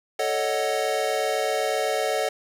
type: chord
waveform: square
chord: D# half-diminished seventh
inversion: second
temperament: equal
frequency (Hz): 440 / 554.4 / 622.3 / 740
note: A4 / C#5 / D#5 / F#5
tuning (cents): 0 / 0 / 0 / 0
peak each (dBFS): -29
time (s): 0.19-2.29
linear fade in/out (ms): 5
effects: low-pass 12000 Hz 12 dB/octave + 8-bit